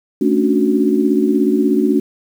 sine chord, D major seventh, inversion second, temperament equal with one note detuned, 220 / 277.2 / 293.7 / 368.5 Hz, A3 / C#4 / D4 / F#4, 0 / 0 / 0 / -7 cents, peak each -17 dBFS, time 0.21-2 s, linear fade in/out 5 ms, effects 7-bit

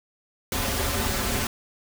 pink noise with comb filter, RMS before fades -26 dBFS, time 0.52-1.47 s, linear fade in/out 2 ms, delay 6.3 ms, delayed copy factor -0.95, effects none

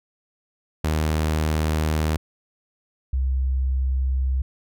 sawtooth / sine tone pair in turn, 77.78 / 65.4 Hz, D#2 / C2, 0 / 0 cents, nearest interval minor third, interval 300 cents, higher first, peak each -16 / -19 dBFS, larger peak first, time 0.84-2.17 / 3.13-4.42 s, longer first, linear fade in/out 5 ms, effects none

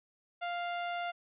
sawtooth tone, 698.5 Hz, F5, in tune, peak -30 dBFS, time 0.41-1.12 s, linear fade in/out 20 ms, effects resampled to 8000 Hz

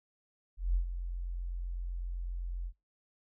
sine tone with ADSR envelope, 43.9 Hz, F1, 10 cents sharp, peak -24 dBFS, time 0.57-2.73 s, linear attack 180 ms, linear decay 100 ms, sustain -10 dB, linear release 67 ms, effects noise-tail reverb RT60 0.2 s tail -24 dB re dry

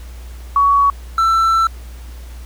sine / triangle tone pair in turn, 1124 / 1334.9 Hz, C#6 / E6, +24 / +21 cents, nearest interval minor third, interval 297 cents, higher second, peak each -9 dBFS, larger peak neither, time 0.56-0.9 / 1.18-1.67 s, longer second, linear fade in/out 2 ms, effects added 60 Hz sine -30 dBFS peak until 2.45 s + pink hiss -44 dBFS RMS until 2.45 s

